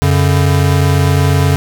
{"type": "tone pair together", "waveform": "square", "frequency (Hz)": [91.01, 142.2], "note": ["F#2", "C#3"], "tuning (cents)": [-28, 45], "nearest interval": "minor sixth", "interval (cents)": 773, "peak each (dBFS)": -12, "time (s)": [0.02, 1.56], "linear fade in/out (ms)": 0, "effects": []}